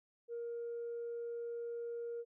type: tone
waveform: sine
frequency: 470 Hz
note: A#4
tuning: 14 cents sharp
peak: -38 dBFS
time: 0.28-2.25 s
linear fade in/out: 50 ms
effects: tanh soft clip ceiling -36 dBFS